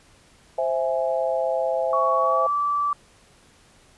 sine chord, C augmented, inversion none, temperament equal, 523.3 / 659.3 / 830.6 Hz, C5 / E5 / G#5, 0 / 0 / 0 cents, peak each -24 / -24 / -29 dBFS, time 0.58-2.47 s, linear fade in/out 5 ms
sine tone with pitch glide, 1120 to 1160.2 Hz, C#6 to D6, +18 to -21 cents, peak -20 dBFS, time 1.93-2.93 s, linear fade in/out 2 ms, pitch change +61 cents, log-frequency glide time 2.18-2.5 s
effects pink hiss -55 dBFS RMS until 3.97 s + resampled to 24000 Hz

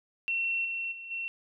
sine tone with level steps, 2715 Hz, F7, 50 cents flat, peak -27 / -31 / -40 / -32 dBFS, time 0.28-1.28 s, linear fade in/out 0 ms, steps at 0.64 / 0.91 / 1.1 s, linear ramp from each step 20 ms, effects none

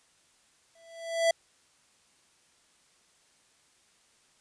square tone with exponential growth, 664 Hz, E5, 12 cents sharp, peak -20 dBFS, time 0.75-1.31 s, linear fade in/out 5 ms, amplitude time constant 120 ms, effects white hiss -65 dBFS RMS until 4.4 s + resampled to 22050 Hz

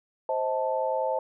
sine chord, A diminished, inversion first, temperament equal with one note detuned, 523.3 / 634.2 / 880 Hz, C5 / Eb5 / A5, 0 / +33 / 0 cents, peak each -28 / -30 / -29 dBFS, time 0.29-1.19 s, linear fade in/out 2 ms, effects none

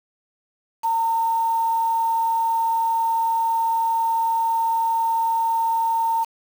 sine tone with quantisation, 911 Hz, A#5, 40 cents flat, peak -18 dBFS, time 0.83-6.25 s, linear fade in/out 20 ms, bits 6, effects none

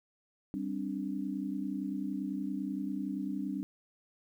sine chord, G suspended fourth, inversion none, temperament equal with one note detuned, 196 / 263.3 / 293.7 Hz, G3 / C4 / D4, 0 / +11 / 0 cents, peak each -37 / -38 / -37 dBFS, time 0.54-3.63 s, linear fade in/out 0 ms, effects 11-bit

